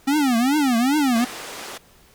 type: tone with vibrato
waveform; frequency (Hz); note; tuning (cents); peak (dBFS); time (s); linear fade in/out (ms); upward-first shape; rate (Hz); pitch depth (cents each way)
square; 264.1; C4; +16; -17; 0.07-1.25; 10; triangle; 2.5; 290
type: band-pass noise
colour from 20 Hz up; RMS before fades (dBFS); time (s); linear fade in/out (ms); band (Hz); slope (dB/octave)
pink; -35; 1.15-1.78; 10; 380 to 9900; 12
effects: pink hiss -53 dBFS RMS until 2.14 s